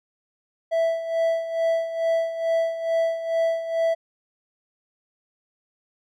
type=tone with tremolo; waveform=triangle; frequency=659.3 Hz; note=E5; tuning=in tune; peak=-16 dBFS; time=0.71-3.95 s; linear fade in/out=20 ms; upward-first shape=sine; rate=2.3 Hz; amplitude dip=70%; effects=none